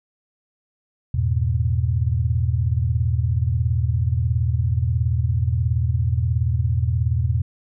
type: chord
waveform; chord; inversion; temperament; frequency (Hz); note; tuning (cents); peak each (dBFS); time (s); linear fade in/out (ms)
sine; E major; none; equal with one note detuned; 82.41 / 103.83 / 120.86; E2 / G#2 / B2; 0 / 0 / -37; -21 / -24 / -21; 1.14-7.42; 5
effects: none